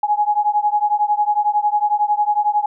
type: beating tone pair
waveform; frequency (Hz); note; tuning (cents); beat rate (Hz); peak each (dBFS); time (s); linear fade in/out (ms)
sine; 830.6 / 841.6; G#5 / G#5; 0 / +23; 11; -17 / -18; 0.03-2.66; 5
effects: none